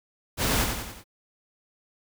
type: noise with echo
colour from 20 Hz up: pink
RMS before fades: -25 dBFS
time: 0.37-0.67 s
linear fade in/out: 50 ms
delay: 93 ms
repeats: 4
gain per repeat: -5 dB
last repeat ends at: 1.042 s
effects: none